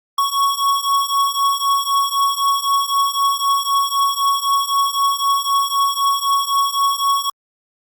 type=beating tone pair; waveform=square; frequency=1108.7 / 1112.6 Hz; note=C#6 / C#6; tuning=0 / +6 cents; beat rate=3.9 Hz; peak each=-20 / -18 dBFS; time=0.18-7.3 s; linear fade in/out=5 ms; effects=Opus 48 kbps